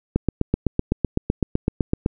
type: click train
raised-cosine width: 3 ms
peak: -5 dBFS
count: 16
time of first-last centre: 0.16-2.061 s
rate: 7.89 Hz
effects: none